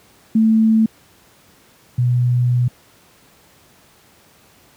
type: tone pair in turn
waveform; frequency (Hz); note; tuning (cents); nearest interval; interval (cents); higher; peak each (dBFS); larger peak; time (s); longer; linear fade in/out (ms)
sine; 221.2 / 123.07; A3 / B2; +9 / -6; minor seventh; 1015; first; -10 / -12; first; 0.35-0.86 / 1.98-2.68; second; 5
effects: pink hiss -51 dBFS RMS until 4.76 s + high-pass 80 Hz 12 dB/octave